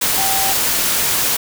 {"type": "tone in noise", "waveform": "sine", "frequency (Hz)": 776, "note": "G5", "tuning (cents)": -18, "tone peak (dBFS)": -21, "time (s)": [0.17, 0.53], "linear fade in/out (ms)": 10, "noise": "white", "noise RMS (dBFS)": -17, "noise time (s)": [0.01, 1.37], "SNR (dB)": -7, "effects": []}